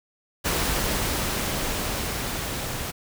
pink noise with level ramp, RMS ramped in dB -24 to -31 dBFS, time 0.44-2.92 s, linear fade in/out 20 ms, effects none

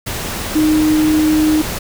sine tone in noise, 308.8 Hz, D#4, 13 cents flat, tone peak -10 dBFS, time 0.55-1.62 s, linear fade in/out 10 ms, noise pink, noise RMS -23 dBFS, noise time 0.06-1.79 s, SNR +10 dB, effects none

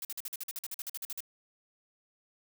blue noise bursts, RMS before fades -38 dBFS, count 16, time 0.02-1.205 s, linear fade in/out 2 ms, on 30 ms, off 47 ms, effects none

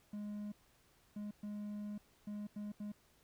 triangle tone bursts at uneven times, 207.7 Hz, G#3, in tune, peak -39 dBFS, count 6, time 0.13-0.52 / 1.16-1.31 / 1.43-1.98 / 2.27-2.47 / 2.56-2.72 / 2.8-2.92 s, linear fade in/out 5 ms, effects pink hiss -70 dBFS RMS until 3.23 s

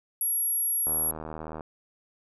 sine tone, 11270 Hz, F9, 15 cents sharp, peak -24 dBFS, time 0.21-1.11 s, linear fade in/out 2 ms
click train, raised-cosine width 1 ms, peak -23 dBFS, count 59, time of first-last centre 0.87-1.608 s, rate 78.6 Hz
effects none

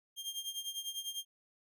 sawtooth tone with tremolo, 3202 Hz, G7, 36 cents sharp, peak -32 dBFS, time 0.16-1.25 s, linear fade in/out 50 ms, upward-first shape triangle, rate 10 Hz, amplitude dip 85%, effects none

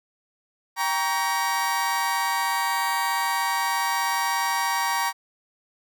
30% pulse chord, G diminished, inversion none, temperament just, 784 / 940.8 / 1128.9 Hz, G5 / Bb5 / Db6, 0 / +16 / +31 cents, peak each -27 / -22 / -26 dBFS, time 0.76-5.13 s, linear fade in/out 50 ms, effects none

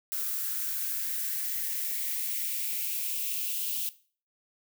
violet noise with high-pass filter sweep, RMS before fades -32 dBFS, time 0.12-3.89 s, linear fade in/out 0 ms, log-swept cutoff 1300 to 3000 Hz, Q 3.6, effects noise-tail reverb RT60 0.4 s tail -17 dB re dry

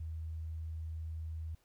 sine tone, 80.1 Hz, E2, 49 cents flat, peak -38 dBFS, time 0-1.55 s, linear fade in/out 5 ms, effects pink hiss -73 dBFS RMS until 1.64 s

